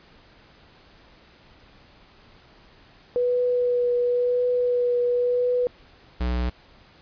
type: tone with vibrato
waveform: sine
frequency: 490 Hz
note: B4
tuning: 14 cents flat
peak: -19 dBFS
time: 3.16-5.67 s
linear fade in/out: 0 ms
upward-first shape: triangle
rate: 0.95 Hz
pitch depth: 16 cents each way
type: tone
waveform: square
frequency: 61.1 Hz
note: B1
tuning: 18 cents flat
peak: -23 dBFS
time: 6.2-6.5 s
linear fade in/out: 10 ms
effects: pink hiss -53 dBFS RMS until 7.01 s + resampled to 11025 Hz